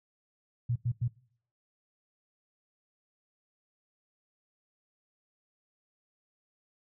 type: tone bursts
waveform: sine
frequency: 120 Hz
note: B2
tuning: 49 cents flat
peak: -26 dBFS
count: 3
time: 0.69-1.081 s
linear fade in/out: 10 ms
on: 69 ms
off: 92 ms
effects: noise-tail reverb RT60 0.6 s tail -23 dB re dry